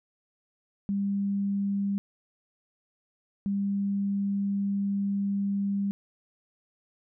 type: tone pair in turn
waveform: sine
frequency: 199.3 / 199.3 Hz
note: G3 / G3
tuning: +29 / +29 cents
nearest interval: unison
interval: 0 cents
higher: neither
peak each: -25 dBFS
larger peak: neither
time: 0.89-1.98 / 3.46-5.91 s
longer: second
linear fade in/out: 0 ms
effects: none